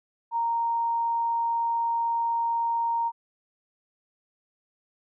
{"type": "tone", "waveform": "sine", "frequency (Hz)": 929, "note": "A#5", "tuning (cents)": -6, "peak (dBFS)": -23, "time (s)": [0.31, 3.12], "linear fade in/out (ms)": 50, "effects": []}